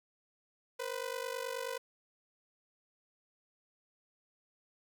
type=ring-modulated tone; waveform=sawtooth; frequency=499 Hz; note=B4; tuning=18 cents sharp; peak=-30 dBFS; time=0.79-1.78 s; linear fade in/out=10 ms; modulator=24.7 Hz; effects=none